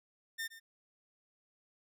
sawtooth tone with echo, 1810 Hz, A6, 48 cents sharp, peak -33 dBFS, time 0.38-0.48 s, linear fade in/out 20 ms, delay 120 ms, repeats 1, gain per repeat -14 dB, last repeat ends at 0.6 s, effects none

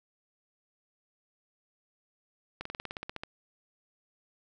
slowing click train, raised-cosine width 0.3 ms, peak -21 dBFS, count 12, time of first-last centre 2.61-3.235 s, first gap 44 ms, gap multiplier 1.05, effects none

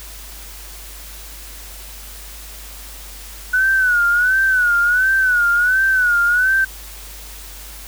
sine tone with vibrato, 1480 Hz, F#6, in tune, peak -12 dBFS, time 3.53-6.65 s, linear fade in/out 10 ms, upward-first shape sine, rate 1.4 Hz, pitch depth 97 cents each way, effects added 50 Hz sine -36 dBFS peak until 7.87 s + white hiss -37 dBFS RMS until 7.87 s

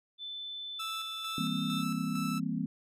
sine tone with pitch glide, 3520 to 3602 Hz, A7 to A7, 0 to +40 cents, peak -38 dBFS, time 0.18-1.84 s, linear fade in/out 50 ms, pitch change +40 cents, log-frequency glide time 1.28-1.43 s
sawtooth tone with tremolo, 1318.5 Hz, E6, in tune, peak -33 dBFS, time 0.79-2.4 s, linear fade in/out 10 ms, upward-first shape square, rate 2.2 Hz, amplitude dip 45%
sine chord, C dominant seventh, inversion first, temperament equal with one note detuned, 164.81 / 199.88 / 233.1 / 261.6 Hz, E3 / G3 / Bb3 / C4, 0 / +34 / 0 / 0 cents, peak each -36 dBFS, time 1.38-2.66 s, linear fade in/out 2 ms
effects resampled to 32000 Hz

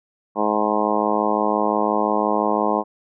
harmonic tone, 105.8 Hz, G#2, 33 cents sharp, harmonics 2 / 3 / 4 / 5 / 6 / 7 / 8 / 9 / 10, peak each -26 / -26 / -26 / -26 / -26 / -26 / -26 / -26 / -26 dBFS, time 0.35-2.84 s, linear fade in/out 50 ms, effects none

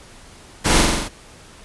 pink noise with echo, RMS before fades -17 dBFS, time 0.64-0.82 s, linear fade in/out 20 ms, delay 45 ms, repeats 6, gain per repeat -2 dB, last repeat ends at 1.09 s, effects pink hiss -44 dBFS RMS until 1.64 s + resampled to 24000 Hz

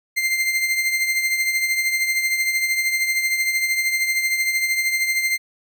40% pulse tone with tremolo, 2093 Hz, C7, in tune, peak -15 dBFS, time 0.16-5.38 s, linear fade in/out 20 ms, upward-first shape triangle, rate 13 Hz, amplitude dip 60%, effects none

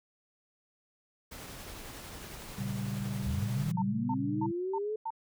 pink noise with tremolo, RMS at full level -44 dBFS, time 1.31-3.72 s, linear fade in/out 10 ms, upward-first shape triangle, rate 11 Hz, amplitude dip 25%
sine chord, G diminished, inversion first, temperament equal, 116.54 / 138.59 / 196 Hz, Bb2 / Db3 / G3, 0 / 0 / 0 cents, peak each -37 / -38 / -36 dBFS, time 2.57-4.52 s, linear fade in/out 20 ms
sine linear sweep, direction up, 65.41 to 437.4 Hz, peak -31 dBFS, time 3.26-4.96 s, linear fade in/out 5 ms
sine tone bursts, 902 Hz, A5, 43 cents sharp, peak -32 dBFS, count 5, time 3.77-5.105 s, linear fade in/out 5 ms, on 51 ms, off 270 ms
effects none

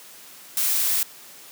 blue noise, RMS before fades -22 dBFS, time 0.57-1.03 s, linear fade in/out 2 ms, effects white hiss -45 dBFS RMS until 1.51 s + high-pass 150 Hz 12 dB/octave

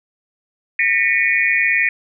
sine tone cluster, 1825 / 1964 / 2223 / 2430 Hz, A#6 / B6 / C#7 / D#7, -37 / -10 / +4 / -42 cents, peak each -19 dBFS, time 0.79-1.89 s, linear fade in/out 2 ms, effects none

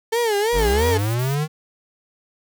35% pulse tone with vibrato, 438.9 Hz, A4, 4 cents flat, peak -16 dBFS, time 0.12-0.98 s, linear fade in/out 10 ms, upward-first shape sine, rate 3 Hz, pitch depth 150 cents each way
square linear sweep, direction up, 41.44 to 158.6 Hz, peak -20 dBFS, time 0.52-1.48 s, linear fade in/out 50 ms
blue noise bursts, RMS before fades -36 dBFS, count 4, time 0.58-1.349 s, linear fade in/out 5 ms, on 160 ms, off 43 ms
effects none

